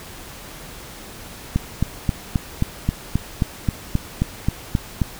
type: click train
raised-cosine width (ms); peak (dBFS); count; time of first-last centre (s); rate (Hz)
5; -5; 14; 1.56-5.017; 3.76
effects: pink hiss -38 dBFS RMS until 5.19 s